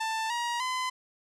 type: tone with pitch steps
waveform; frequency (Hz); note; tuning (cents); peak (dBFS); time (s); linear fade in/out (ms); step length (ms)
sawtooth; 887 / 950.7 / 1018.9; A5 / A#5 / C6; +14 / +34 / -46; -25; 0-0.9; 10; 300
effects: low-pass 8000 Hz 12 dB/octave